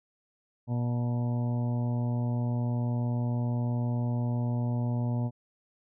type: harmonic tone with a mistuned harmonic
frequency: 120.4 Hz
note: B2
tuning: 44 cents flat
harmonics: 1 / 2 / 3 / 4 / 5 / 6 / 7 / 8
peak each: -27 / -33 / -47 / -47 / -43 / -48 / -46 / -52 dBFS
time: 0.67-5.31 s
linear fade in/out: 50 ms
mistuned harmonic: 7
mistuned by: +44 cents
effects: none